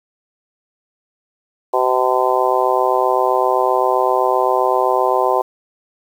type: harmonic tone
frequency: 127.7 Hz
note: C3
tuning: 42 cents flat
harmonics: 3 / 4 / 5 / 6 / 7 / 8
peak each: -20 / -20 / -20 / -20 / -20 / -20 dBFS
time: 1.73-5.42 s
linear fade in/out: 10 ms
effects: 7-bit